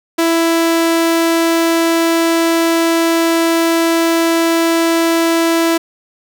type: tone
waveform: sawtooth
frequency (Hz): 331.6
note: E4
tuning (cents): +10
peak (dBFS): -7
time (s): 0.18-5.78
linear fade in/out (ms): 10
effects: none